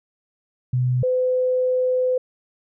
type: tone pair in turn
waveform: sine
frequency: 125.8 / 507.6 Hz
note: B2 / B4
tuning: +32 / +47 cents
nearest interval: 2 octaves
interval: 2415 cents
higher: second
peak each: -17 dBFS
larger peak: neither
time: 0.73-1.03 / 1.03-2.18 s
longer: second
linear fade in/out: 5 ms
effects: none